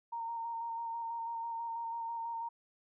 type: tone with vibrato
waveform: sine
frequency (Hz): 923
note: A#5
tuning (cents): -17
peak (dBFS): -36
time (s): 0.12-2.49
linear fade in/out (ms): 10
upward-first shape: square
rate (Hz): 6.1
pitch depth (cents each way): 16
effects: none